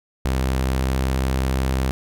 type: tone with pitch glide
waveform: sawtooth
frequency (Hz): 65.2 to 65.58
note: C2 to C2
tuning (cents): -5 to +5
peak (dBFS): -15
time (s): 0.25-1.91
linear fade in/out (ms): 0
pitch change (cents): +10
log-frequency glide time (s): 0.78-0.91
effects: none